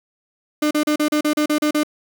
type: tone bursts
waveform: 35% pulse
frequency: 300.9 Hz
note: D4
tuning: 42 cents sharp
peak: -14 dBFS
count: 10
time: 0.62-1.834 s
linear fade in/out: 5 ms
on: 89 ms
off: 36 ms
effects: none